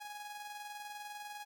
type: tone with tremolo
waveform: sawtooth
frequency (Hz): 830.6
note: G#5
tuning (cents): 0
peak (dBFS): -39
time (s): 0-1.45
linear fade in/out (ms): 20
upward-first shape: square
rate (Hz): 20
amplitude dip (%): 35
effects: none